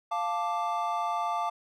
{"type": "chord", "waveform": "triangle", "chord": "D minor", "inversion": "first", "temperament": "equal", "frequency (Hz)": [698.5, 880, 1174.7], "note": ["F5", "A5", "D6"], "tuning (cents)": [0, 0, 0], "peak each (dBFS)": -30, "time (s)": [0.11, 1.5], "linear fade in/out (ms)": 10, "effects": []}